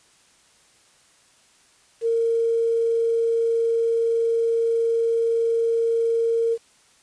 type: tone with quantisation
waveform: sine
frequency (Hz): 459.6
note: A#4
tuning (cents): -25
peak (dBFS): -18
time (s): 2.01-6.58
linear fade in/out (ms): 50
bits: 8
effects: white hiss -57 dBFS RMS until 7.02 s + resampled to 22050 Hz